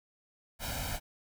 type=noise with comb filter; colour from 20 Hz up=pink; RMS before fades=-36 dBFS; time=0.59-1 s; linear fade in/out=50 ms; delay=1.3 ms; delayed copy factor=+0.8; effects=none